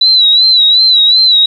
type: tone with vibrato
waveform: sine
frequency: 3951 Hz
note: B7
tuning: in tune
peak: -4 dBFS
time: 0.01-1.46 s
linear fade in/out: 5 ms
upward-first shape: sine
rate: 2.7 Hz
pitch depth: 76 cents each way
effects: 7-bit